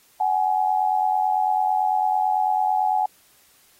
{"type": "tone pair together", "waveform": "sine", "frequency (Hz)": [751, 840], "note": ["F#5", "G#5"], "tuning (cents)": [26, 19], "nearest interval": "major second", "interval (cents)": 193, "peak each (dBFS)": -21, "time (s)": [0.2, 3.06], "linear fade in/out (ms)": 5, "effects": ["white hiss -57 dBFS RMS until 3.79 s", "AAC 48 kbps"]}